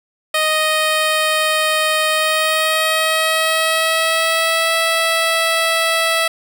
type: tone with pitch glide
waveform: 10% pulse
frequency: 622.3 to 656.6 Hz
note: D#5 to E5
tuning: 0 to -7 cents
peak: -6 dBFS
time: 0.34-6.28 s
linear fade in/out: 5 ms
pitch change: +93 cents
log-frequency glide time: 2.08-4.73 s
effects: none